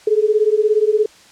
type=beating tone pair; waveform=sine; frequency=418.8 / 435.8 Hz; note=G#4 / A4; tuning=+15 / -17 cents; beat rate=17 Hz; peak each=-15 dBFS; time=0.07-1.06 s; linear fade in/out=5 ms; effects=white hiss -46 dBFS RMS until 1.31 s + low-pass 7000 Hz 12 dB/octave